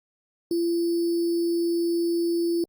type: tone with sample-and-hold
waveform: sine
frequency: 340.1 Hz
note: F4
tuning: 46 cents flat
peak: -21 dBFS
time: 0.51-2.64 s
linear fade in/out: 2 ms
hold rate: 4900 Hz
effects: Opus 24 kbps